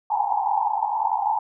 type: band-pass noise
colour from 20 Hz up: white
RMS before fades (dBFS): -23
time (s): 0.1-1.39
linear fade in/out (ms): 5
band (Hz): 800 to 910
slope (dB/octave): 96
effects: none